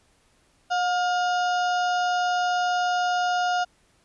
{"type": "harmonic tone with a mistuned harmonic", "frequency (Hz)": 719, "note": "F#5", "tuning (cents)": -50, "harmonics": [1, 2, 4, 5, 6, 7, 8, 9], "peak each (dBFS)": [-22, -28, -36, -41, -45, -39, -48, -43], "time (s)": [0.7, 3.65], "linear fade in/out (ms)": 20, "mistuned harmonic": 2, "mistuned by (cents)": -26, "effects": ["pink hiss -63 dBFS RMS until 4.04 s", "resampled to 24000 Hz"]}